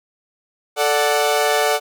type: chord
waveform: sawtooth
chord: D major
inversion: second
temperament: equal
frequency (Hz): 440 / 587.3 / 740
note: A4 / D5 / F#5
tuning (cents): 0 / 0 / 0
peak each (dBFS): -16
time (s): 0.76-1.8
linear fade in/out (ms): 50
effects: none